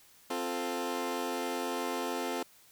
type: chord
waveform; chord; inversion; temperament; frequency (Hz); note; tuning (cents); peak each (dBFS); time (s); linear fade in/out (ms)
20% pulse; F major; second; equal; 261.6 / 349.2 / 440; C4 / F4 / A4; 0 / 0 / 0; -32; 0.3-2.43; 5
effects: white hiss -60 dBFS RMS until 2.71 s